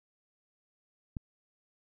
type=click; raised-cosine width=5 ms; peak=-24 dBFS; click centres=1.168 s; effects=none